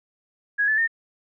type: tone with pitch steps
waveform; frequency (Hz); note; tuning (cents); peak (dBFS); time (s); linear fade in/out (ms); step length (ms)
sine; 1661.2 / 1739.8 / 1822; G#6 / A6 / A#6; 0 / -20 / -40; -18; 0.58-0.877; 20; 99
effects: none